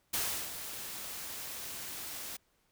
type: noise with ADSR envelope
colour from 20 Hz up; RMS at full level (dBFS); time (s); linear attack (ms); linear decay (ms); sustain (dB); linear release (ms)
white; -32; 0.13-2.37; 10; 350; -10; 10
effects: pink hiss -73 dBFS RMS until 2.71 s